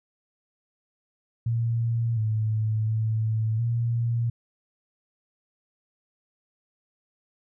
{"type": "tone with pitch steps", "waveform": "sine", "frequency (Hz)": [116, 109.1, 110.4, 117.3], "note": ["A#2", "A2", "A2", "A#2"], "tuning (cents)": [-8, -14, 6, 11], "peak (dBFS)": -22, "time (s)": [1.46, 4.3], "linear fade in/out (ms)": 5, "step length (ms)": 710, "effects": []}